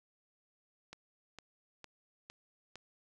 click train, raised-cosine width 0.2 ms, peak -30 dBFS, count 5, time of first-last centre 0.93-2.756 s, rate 2.19 Hz, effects none

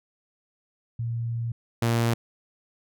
sine / sawtooth tone pair in turn, 116.54 / 116.54 Hz, A#2 / A#2, 0 / 0 cents, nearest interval unison, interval 0 cents, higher neither, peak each -26 / -17 dBFS, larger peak second, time 0.99-1.52 / 1.82-2.14 s, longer first, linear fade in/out 5 ms, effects none

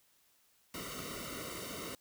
pink noise with comb filter, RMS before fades -43 dBFS, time 0.74-1.95 s, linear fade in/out 2 ms, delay 1.2 ms, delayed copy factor -1, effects white hiss -70 dBFS RMS until 2 s

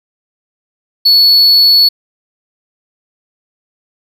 triangle tone, 4412 Hz, C#8, 9 cents flat, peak -3 dBFS, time 1.05-1.89 s, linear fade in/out 10 ms, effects none

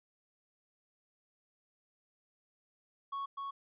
triangle tone with echo, 1108 Hz, C#6, 1 cent flat, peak -34 dBFS, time 3.12-3.26 s, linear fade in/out 10 ms, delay 250 ms, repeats 1, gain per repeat -2 dB, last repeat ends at 3.51 s, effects resampled to 8000 Hz

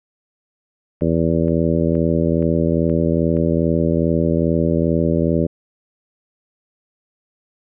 click train, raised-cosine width 0.5 ms, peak -28 dBFS, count 6, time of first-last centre 1.01-3.368 s, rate 2.12 Hz
harmonic tone, 82.41 Hz, E2, in tune, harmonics 1 / 2 / 3 / 4 / 5 / 6 / 7, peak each -24 / -19 / -21 / -22 / -24 / -25 / -24 dBFS, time 1.01-5.47 s, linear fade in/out 10 ms
effects none

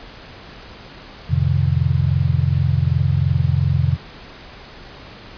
sine chord, F dominant seventh, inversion none, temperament equal with one note detuned, 87.31 / 110 / 130.81 / 153.51 Hz, F2 / A2 / C3 / Eb3, 0 / 0 / 0 / -23 cents, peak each -19 / -23 / -18 / -21 dBFS, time 1.29-3.97 s, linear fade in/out 20 ms, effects pink hiss -39 dBFS RMS until 5.37 s + resampled to 11025 Hz

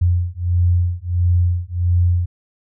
sine beating tone pair, 87.31 / 88.81 Hz, F2 / F2, 0 / +30 cents, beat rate 1.5 Hz, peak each -17 dBFS, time 0.01-2.26 s, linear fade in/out 10 ms, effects none

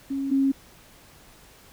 sine tone pair in turn, 273.7 / 271.7 Hz, C#4 / C#4, -22 / -35 cents, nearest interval unison, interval 13 cents, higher first, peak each -25 / -18 dBFS, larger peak second, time 0.1-0.31 / 0.31-0.52 s, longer neither, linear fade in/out 10 ms, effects pink hiss -52 dBFS RMS until 1.72 s

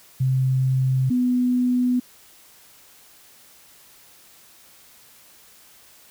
sine tone pair in turn, 130.81 / 248.6 Hz, C3 / B3, 0 / +12 cents, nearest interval major seventh, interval 1112 cents, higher second, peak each -17 dBFS, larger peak neither, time 0.2-1.1 / 1.1-2 s, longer neither, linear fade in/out 10 ms, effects white hiss -51 dBFS RMS until 6.1 s

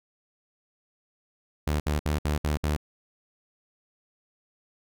sawtooth tone bursts, 74.9 Hz, D2, 35 cents sharp, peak -20 dBFS, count 6, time 1.67-2.765 s, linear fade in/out 5 ms, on 130 ms, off 63 ms, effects none

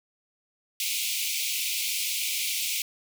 pink high-pass noise, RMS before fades -29 dBFS, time 0.8-2.82 s, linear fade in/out 2 ms, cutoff 2200 Hz, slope 96 dB/octave, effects none

